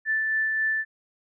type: tone with tremolo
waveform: sine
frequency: 1760 Hz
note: A6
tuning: in tune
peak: -21 dBFS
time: 0.05-0.85 s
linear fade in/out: 50 ms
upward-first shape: sine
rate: 3.7 Hz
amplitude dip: 25%
effects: none